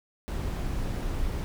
brown noise, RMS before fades -30 dBFS, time 0.28-1.44 s, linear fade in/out 0 ms, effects none

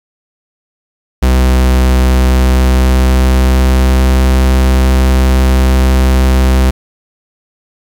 45% pulse tone with pitch glide, 63.9 to 64.72 Hz, C2 to C2, -40 to -18 cents, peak -6 dBFS, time 1.22-6.71 s, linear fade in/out 10 ms, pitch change +22 cents, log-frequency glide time 2.12-4.23 s, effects 7-bit

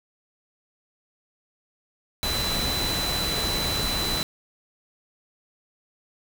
sine tone in noise, 4000 Hz, B7, 21 cents sharp, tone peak -27 dBFS, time 2.23-4.23 s, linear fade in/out 0 ms, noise pink, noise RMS -28 dBFS, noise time 2.23-4.23 s, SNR -2 dB, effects none

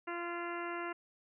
harmonic tone with a mistuned harmonic, 345.1 Hz, F4, 21 cents flat, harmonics 1 / 2 / 3 / 4 / 5 / 6 / 7 / 8, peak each -41 / -45 / -44 / -44 / -48 / -48 / -55 / -51 dBFS, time 0.07-0.93 s, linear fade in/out 10 ms, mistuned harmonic 7, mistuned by -16 cents, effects none

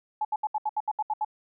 sine tone bursts, 854 Hz, G#5, 48 cents sharp, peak -24 dBFS, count 10, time 0.21-1.248 s, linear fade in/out 5 ms, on 39 ms, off 72 ms, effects none

